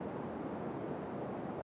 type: band-pass noise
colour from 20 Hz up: pink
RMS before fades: -41 dBFS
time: 0-1.62 s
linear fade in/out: 10 ms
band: 180 to 720 Hz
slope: 12 dB/octave
effects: high-pass 80 Hz 12 dB/octave + resampled to 8000 Hz